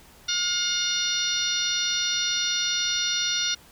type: harmonic tone with a mistuned harmonic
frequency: 713 Hz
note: F5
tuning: 36 cents sharp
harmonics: 2 / 3 / 4 / 5 / 6 / 7 / 8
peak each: -32 / -36 / -32 / -28 / -31 / -36 / -28 dBFS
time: 0.28-3.55 s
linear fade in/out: 10 ms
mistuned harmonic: 5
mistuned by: +22 cents
effects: pink hiss -52 dBFS RMS until 3.71 s